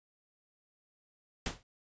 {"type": "noise with exponential decay", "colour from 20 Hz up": "pink", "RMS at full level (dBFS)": -30, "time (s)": [1.46, 1.63], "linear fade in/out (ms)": 2, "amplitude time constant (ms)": 35, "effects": ["resampled to 16000 Hz"]}